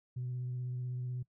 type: tone with vibrato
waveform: sine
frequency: 125 Hz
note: B2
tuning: 21 cents sharp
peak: -34 dBFS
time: 0.16-1.23 s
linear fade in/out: 10 ms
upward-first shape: sine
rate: 16 Hz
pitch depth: 16 cents each way
effects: noise-tail reverb RT60 0.1 s tail -21 dB re dry + tanh soft clip ceiling -32 dBFS